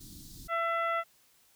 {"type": "band-stop noise", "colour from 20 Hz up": "pink", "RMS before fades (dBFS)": -48, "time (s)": [0, 0.48], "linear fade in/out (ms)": 10, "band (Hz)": [330, 3700], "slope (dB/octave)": 48}
{"type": "harmonic tone", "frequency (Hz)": 670, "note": "E5", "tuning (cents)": 28, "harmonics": [1, 2, 3, 4, 5], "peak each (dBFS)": [-33, -30, -36, -46, -50], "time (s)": [0.48, 1.04], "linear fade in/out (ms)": 50}
{"effects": ["white hiss -65 dBFS RMS until 1.55 s"]}